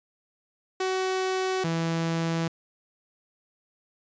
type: tone pair in turn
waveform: sawtooth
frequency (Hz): 375.5 / 165.15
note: F#4 / E3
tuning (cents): +26 / +4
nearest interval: octave + major second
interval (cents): 1422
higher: first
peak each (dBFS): -21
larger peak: neither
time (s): 0.8-1.64 / 1.64-2.48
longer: neither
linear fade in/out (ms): 5
effects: resampled to 16000 Hz